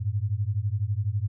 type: beating tone pair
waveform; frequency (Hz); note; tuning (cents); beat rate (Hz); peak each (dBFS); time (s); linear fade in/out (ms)
sine; 97.3 / 109.3; G2 / A2; -12 / -11; 12; -27; 0-1.28; 20
effects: none